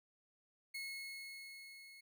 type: tone with level ramp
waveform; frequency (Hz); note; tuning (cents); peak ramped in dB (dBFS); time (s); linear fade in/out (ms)
30% pulse; 2177; C#7; -32; -39 to -53; 0.74-2.01; 10
effects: none